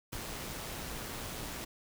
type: noise with amplitude modulation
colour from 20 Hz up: pink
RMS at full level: -40 dBFS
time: 0.12-1.65 s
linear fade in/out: 10 ms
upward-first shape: sine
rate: 116 Hz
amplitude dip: 25%
effects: none